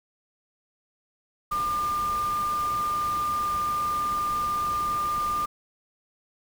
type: tone in noise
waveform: sine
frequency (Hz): 1200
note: D6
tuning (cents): +37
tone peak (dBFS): -24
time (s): 1.51-5.46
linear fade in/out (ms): 10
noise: pink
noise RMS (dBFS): -39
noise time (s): 1.51-5.46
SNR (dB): +12
effects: none